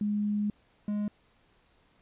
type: tone pair in turn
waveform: sine / triangle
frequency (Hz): 207.7 / 207.7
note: G#3 / G#3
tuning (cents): 0 / 0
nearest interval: unison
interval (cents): 0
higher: neither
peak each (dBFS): -26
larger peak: neither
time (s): 0.01-0.5 / 0.88-1.08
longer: first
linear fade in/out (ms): 2
effects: pink hiss -66 dBFS RMS until 2.01 s + resampled to 8000 Hz